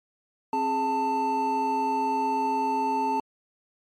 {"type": "tone cluster", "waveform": "triangle", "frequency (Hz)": [265.8, 416.6, 888], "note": ["C4", "G#4", "A5"], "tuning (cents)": [27, 5, 16], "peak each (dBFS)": [-29, -31, -22], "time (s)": [0.53, 3.2], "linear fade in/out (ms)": 2, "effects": ["MP3 64 kbps"]}